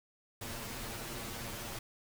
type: noise with comb filter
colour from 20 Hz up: pink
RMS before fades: -42 dBFS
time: 0.41-1.79 s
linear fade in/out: 5 ms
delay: 8.7 ms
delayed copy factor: +0.75
effects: none